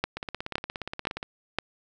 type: two click trains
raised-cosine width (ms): 0.3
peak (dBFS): -17 / -9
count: 19 / 4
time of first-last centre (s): 0.17-1.229 / 0.04-1.586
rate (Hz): 17 / 1.94
effects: none